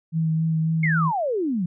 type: tone with vibrato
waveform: sine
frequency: 160.6 Hz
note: E3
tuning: 45 cents flat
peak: -19 dBFS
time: 0.12-1.12 s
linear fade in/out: 50 ms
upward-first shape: sine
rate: 3.7 Hz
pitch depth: 17 cents each way
type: exponential sweep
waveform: sine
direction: down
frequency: 2217 to 164.81 Hz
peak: -21 dBFS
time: 0.83-1.66 s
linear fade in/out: 5 ms
effects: none